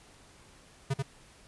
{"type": "tone with echo", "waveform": "square", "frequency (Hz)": 136.4, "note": "C#3", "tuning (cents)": -28, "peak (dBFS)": -27, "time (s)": [0.9, 0.94], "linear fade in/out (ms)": 10, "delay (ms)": 86, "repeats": 1, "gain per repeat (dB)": -2, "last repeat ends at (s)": 1.026, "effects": ["pink hiss -57 dBFS RMS until 1.47 s", "resampled to 24000 Hz"]}